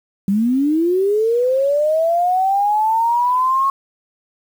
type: linear sweep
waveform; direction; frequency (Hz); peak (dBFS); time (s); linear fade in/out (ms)
sine; up; 189.6 to 1097; -13; 0.28-3.7; 2
effects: 7-bit